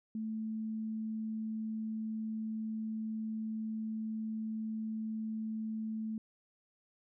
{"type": "tone", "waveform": "sine", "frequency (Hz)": 219.5, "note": "A3", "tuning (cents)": -4, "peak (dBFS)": -35, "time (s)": [0.15, 6.18], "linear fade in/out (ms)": 2, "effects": []}